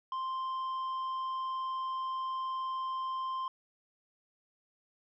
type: tone with tanh clipping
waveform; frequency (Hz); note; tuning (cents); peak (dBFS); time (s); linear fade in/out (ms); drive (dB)
triangle; 1046.5; C6; 0; -34; 0.12-3.48; 2; 9
effects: none